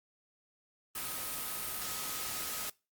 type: tone in noise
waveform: sine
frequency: 1268 Hz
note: D#6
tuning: 32 cents sharp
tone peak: -49 dBFS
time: 0.95-2.7 s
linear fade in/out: 5 ms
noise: white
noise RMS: -38 dBFS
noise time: 0.95-2.7 s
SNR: -14 dB
effects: noise-tail reverb RT60 0.3 s tail -24 dB re dry + Opus 32 kbps